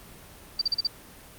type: tone bursts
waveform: sine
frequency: 4657 Hz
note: D8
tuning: 15 cents flat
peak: -21 dBFS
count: 5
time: 0.59-0.871 s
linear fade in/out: 5 ms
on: 25 ms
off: 39 ms
effects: pink hiss -48 dBFS RMS until 1.38 s + Opus 24 kbps